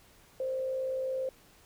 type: tone with frequency modulation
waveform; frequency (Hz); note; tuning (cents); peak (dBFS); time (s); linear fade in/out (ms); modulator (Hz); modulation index
sine; 523.3; C5; 0; -30; 0.4-1.29; 2; 57.7; 0.31
effects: pink hiss -60 dBFS RMS until 1.65 s